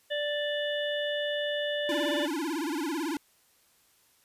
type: harmonic tone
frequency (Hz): 587.3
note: D5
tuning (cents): 0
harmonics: 1 / 3 / 5 / 6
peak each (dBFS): -30 / -35 / -37 / -38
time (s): 0.1-2.27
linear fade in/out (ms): 20
type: tone with vibrato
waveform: square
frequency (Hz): 311.4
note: D#4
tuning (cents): +2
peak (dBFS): -30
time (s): 1.89-3.17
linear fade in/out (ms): 2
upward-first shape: sine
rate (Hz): 18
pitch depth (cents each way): 190
effects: white hiss -65 dBFS RMS until 4.24 s + resampled to 32000 Hz